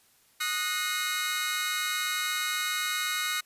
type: tone cluster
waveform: sawtooth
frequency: 1243 / 1472 / 1856 / 2144 / 3838 Hz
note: D#6 / F#6 / A#6 / C7 / A#7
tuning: -2 / -9 / -8 / +42 / +50 cents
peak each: -31 / -30 / -36 / -30 / -31 dBFS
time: 0.4-3.41 s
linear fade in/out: 10 ms
effects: white hiss -63 dBFS RMS until 3.45 s + resampled to 32000 Hz